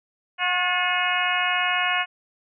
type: harmonic tone with a mistuned harmonic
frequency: 361.4 Hz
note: F#4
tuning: 41 cents flat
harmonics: 2 / 3 / 4 / 5 / 6 / 7 / 8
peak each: -28 / -28 / -28 / -28 / -28 / -28 / -28 dBFS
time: 0.38-2.06 s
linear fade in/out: 50 ms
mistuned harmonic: 5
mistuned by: -57 cents
effects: none